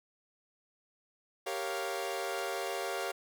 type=chord; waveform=sawtooth; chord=G half-diminished seventh; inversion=none; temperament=equal; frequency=392 / 466.2 / 554.4 / 698.5 Hz; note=G4 / Bb4 / Db5 / F5; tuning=0 / 0 / 0 / 0 cents; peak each=-35 / -37 / -36 / -35 dBFS; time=1.46-3.12 s; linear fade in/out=10 ms; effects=none